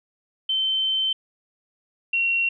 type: tone pair in turn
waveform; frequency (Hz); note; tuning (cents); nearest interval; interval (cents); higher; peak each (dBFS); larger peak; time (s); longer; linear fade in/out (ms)
sine; 3090 / 2737; G7 / F7; -26 / -36; major second; 210; first; -20 / -19; second; 0.49-1.13 / 2.13-2.49; first; 5
effects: none